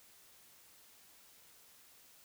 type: silence
effects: white hiss -62 dBFS RMS until 2.24 s